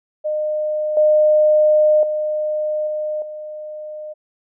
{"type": "tone with level steps", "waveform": "sine", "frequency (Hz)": 610, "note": "D#5", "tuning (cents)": -34, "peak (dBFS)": [-18, -10, -18, -20, -28], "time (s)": [0.24, 4.14], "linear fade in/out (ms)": 20, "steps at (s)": [0.97, 2.03, 2.87, 3.22], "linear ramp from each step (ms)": 2, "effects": []}